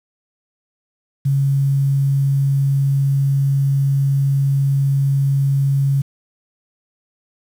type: tone with quantisation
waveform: sine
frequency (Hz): 138.1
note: C#3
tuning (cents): -6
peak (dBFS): -13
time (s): 1.25-6.02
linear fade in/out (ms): 10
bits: 7
effects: none